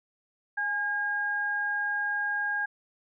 sine tone pair together, 831.5 / 1624 Hz, G#5 / G#6, +2 / -39 cents, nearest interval octave, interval 1159 cents, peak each -35 / -27 dBFS, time 0.57-2.66 s, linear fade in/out 10 ms, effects none

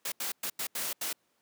white noise bursts at uneven times, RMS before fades -34 dBFS, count 6, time 0.05-0.12 / 0.2-0.32 / 0.43-0.5 / 0.59-0.67 / 0.75-0.93 / 1.01-1.13 s, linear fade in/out 5 ms, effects pink hiss -73 dBFS RMS until 1.41 s + high-pass 200 Hz 12 dB/octave

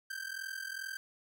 45% pulse ring-modulated tone, 1568 Hz, G6, in tune, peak -36 dBFS, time 0.1-0.97 s, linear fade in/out 0 ms, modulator 21.2 Hz, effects none

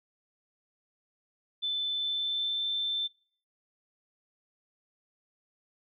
sine tone with pitch glide, 3520 to 3549 Hz, A7 to A7, 0 to +14 cents, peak -28 dBFS, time 1.62-3.08 s, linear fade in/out 20 ms, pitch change +14 cents, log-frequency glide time 1.92-2.65 s, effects noise-tail reverb RT60 0.5 s tail -23 dB re dry

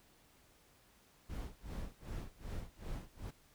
brown noise with tremolo, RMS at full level -41 dBFS, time 1.29-3.31 s, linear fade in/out 10 ms, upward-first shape sine, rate 2.6 Hz, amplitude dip 100%, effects pink hiss -67 dBFS RMS until 3.54 s

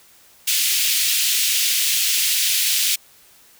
pink high-pass noise, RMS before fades -19 dBFS, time 0.47-2.96 s, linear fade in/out 10 ms, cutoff 2600 Hz, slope 24 dB/octave, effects white hiss -51 dBFS RMS until 3.59 s

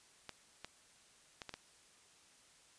clicks, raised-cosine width 0.2 ms, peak -27 dBFS, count 5, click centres 0.293 / 0.646 / 1.418 / 1.493 / 1.54 s, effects white hiss -65 dBFS RMS until 2.78 s + resampled to 22050 Hz

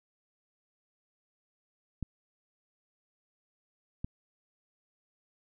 clicks, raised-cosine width 5 ms, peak -22 dBFS, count 2, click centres 2.027 / 4.045 s, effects none

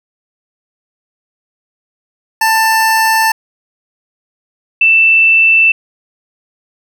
25% pulse / sine tone pair in turn, 888 / 2661 Hz, A5 / E7, +16 / +16 cents, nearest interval octave + perfect fifth, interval 1900 cents, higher second, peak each -5 dBFS, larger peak neither, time 2.41-3.32 / 4.81-5.72 s, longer neither, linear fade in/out 5 ms, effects none

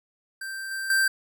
square tone with level steps, 1568 Hz, G6, in tune, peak -33 / -30 / -20 dBFS, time 0.41-1.08 s, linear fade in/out 5 ms, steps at 0.71 / 0.9 s, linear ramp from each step 2 ms, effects none

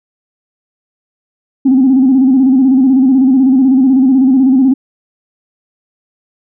sine tone with vibrato, 262.5 Hz, C4, 6 cents sharp, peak -4 dBFS, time 1.65-4.74 s, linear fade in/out 10 ms, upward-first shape square, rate 16 Hz, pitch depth 65 cents each way, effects tanh soft clip ceiling -1 dBFS

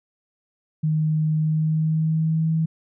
sine tone with pitch glide, 155.56 to 160.67 Hz, D#3 to E3, 0 to -44 cents, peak -18 dBFS, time 0.83-2.66 s, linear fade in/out 10 ms, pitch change +56 cents, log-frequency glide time 1.39-2.5 s, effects none

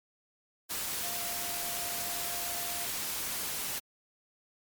sine tone in noise, 698.5 Hz, F5, in tune, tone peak -43 dBFS, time 1.02-2.87 s, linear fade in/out 20 ms, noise white, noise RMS -35 dBFS, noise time 0.69-3.8 s, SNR -11 dB, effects MP3 96 kbps

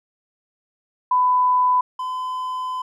sine / triangle tone pair in turn, 1000 / 1016.3 Hz, B5 / B5, +21 / +49 cents, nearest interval unison, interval 28 cents, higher second, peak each -14 / -22 dBFS, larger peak first, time 1.11-1.81 / 1.99-2.82 s, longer second, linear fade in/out 5 ms, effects none

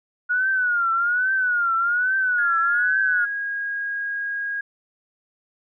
sine tone with vibrato, 1446 Hz, F#6, 40 cents flat, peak -18 dBFS, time 0.29-3.26 s, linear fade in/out 20 ms, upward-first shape triangle, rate 1.2 Hz, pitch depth 140 cents each way
sine tone with pitch glide, 1673 to 1637.6 Hz, G#6 to G#6, +12 to -25 cents, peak -24 dBFS, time 2.38-4.61 s, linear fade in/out 5 ms, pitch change -37 cents, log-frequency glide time 2.84-3.46 s
effects none

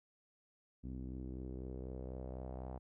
sawtooth tone with low-pass filter sweep, 64 Hz, C2, 38 cents flat, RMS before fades -45 dBFS, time 0.83-2.79 s, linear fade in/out 20 ms, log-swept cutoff 250 to 780 Hz, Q 2.6, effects none

